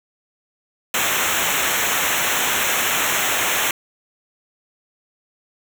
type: noise with comb filter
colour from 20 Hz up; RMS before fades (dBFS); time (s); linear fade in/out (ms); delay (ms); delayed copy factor
pink; -20; 0.94-3.71; 2; 0.21; -1
effects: none